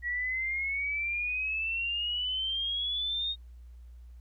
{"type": "exponential sweep", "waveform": "sine", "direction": "up", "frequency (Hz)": [1916, 3729], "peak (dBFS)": -29, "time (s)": [0.02, 3.36], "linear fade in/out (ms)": 50, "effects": ["added 60 Hz sine -46 dBFS peak until 4.2 s", "pink hiss -73 dBFS RMS until 4.2 s"]}